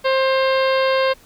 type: harmonic tone with a mistuned harmonic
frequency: 529 Hz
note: C5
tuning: 19 cents sharp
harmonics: 1 / 2 / 3 / 4 / 5 / 6 / 7 / 8 / 9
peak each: -16 / -22 / -26 / -28 / -30 / -32 / -33 / -34 / -35 dBFS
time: 0.04-1.14 s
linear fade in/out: 20 ms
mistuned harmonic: 5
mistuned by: +43 cents
effects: pink hiss -50 dBFS RMS until 1.25 s